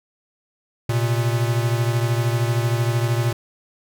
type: beating tone pair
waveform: square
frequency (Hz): 116.54 / 129.54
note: A#2 / C3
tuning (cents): 0 / -17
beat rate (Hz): 13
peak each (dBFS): -20 / -25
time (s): 0.89-3.33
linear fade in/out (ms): 5
effects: none